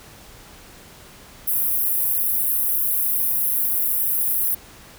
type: high-pass noise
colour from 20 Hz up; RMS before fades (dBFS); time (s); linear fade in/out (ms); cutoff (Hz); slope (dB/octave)
pink; -21; 1.47-4.55; 10; 11000; 48
effects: pink hiss -45 dBFS RMS until 4.98 s